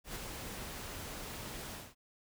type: noise with ADSR envelope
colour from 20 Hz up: pink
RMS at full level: -40 dBFS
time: 0.04-1.95 s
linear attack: 120 ms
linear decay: 4 ms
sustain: -4 dB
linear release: 220 ms
effects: none